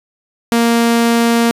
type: tone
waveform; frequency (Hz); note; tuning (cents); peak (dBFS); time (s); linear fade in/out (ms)
sawtooth; 233.1; A#3; 0; -6; 0.52-1.51; 0
effects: resampled to 32000 Hz